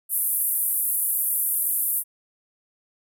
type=band-pass noise; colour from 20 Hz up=white; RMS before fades=-24 dBFS; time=0.09-2.04 s; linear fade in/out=50 ms; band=10000 to 14000 Hz; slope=48 dB/octave; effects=none